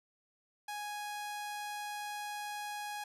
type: tone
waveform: sawtooth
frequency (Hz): 830.6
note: G#5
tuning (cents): 0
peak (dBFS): -35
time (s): 0.68-3.04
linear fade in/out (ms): 5
effects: resampled to 32000 Hz